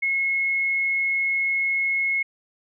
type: tone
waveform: sine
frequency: 2173 Hz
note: C#7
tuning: 35 cents flat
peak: -20 dBFS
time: 0.02-2.23 s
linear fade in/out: 10 ms
effects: none